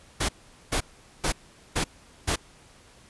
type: noise bursts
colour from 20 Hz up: pink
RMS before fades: -25 dBFS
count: 5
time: 0.2-2.36 s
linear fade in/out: 10 ms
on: 88 ms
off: 430 ms
effects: pink hiss -54 dBFS RMS until 3.09 s + resampled to 24000 Hz